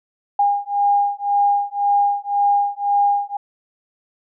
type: beating tone pair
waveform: sine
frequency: 810 / 811.9 Hz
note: G#5 / G#5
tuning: -43 / -39 cents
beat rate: 1.9 Hz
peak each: -18 dBFS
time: 0.39-3.37 s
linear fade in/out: 5 ms
effects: none